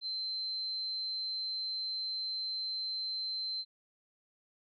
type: tone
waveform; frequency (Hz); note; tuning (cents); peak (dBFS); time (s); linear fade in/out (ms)
sine; 4100; C8; -36; -34; 0.01-3.65; 50
effects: none